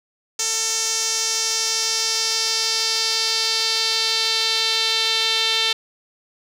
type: tone with band-pass filter sweep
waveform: sawtooth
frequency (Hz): 446.9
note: A4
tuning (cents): +27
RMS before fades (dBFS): -21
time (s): 0.39-5.73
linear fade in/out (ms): 5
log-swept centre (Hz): 6400 to 3700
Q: 3.3
effects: none